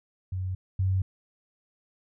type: tone pair in turn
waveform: sine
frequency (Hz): 93 / 94.57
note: F#2 / F#2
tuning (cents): +9 / +38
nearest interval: unison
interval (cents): 29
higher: second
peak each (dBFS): -28 / -22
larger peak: second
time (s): 0.32-0.55 / 0.79-1.02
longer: neither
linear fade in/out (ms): 5
effects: none